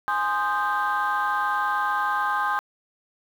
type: chord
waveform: sine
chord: Ab major seventh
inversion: none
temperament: equal with one note detuned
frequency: 830.6 / 1046.5 / 1233.1 / 1568 Hz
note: Ab5 / C6 / Eb6 / G6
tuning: 0 / 0 / -16 / 0 cents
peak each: -26 dBFS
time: 0.08-2.59 s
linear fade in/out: 0 ms
effects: tanh soft clip ceiling -16 dBFS + 8-bit